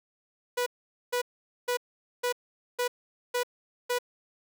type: tone bursts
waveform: sawtooth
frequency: 490.3 Hz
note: B4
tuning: 13 cents flat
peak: -22 dBFS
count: 7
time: 0.57-3.988 s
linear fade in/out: 10 ms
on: 94 ms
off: 460 ms
effects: none